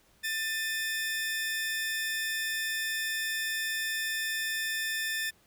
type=tone pair together; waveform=sawtooth; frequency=1780 / 2497 Hz; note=A6 / D#7; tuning=+20 / +6 cents; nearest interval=tritone; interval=586 cents; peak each=-27 / -36 dBFS; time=0.23-5.31 s; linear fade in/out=20 ms; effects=pink hiss -64 dBFS RMS until 5.46 s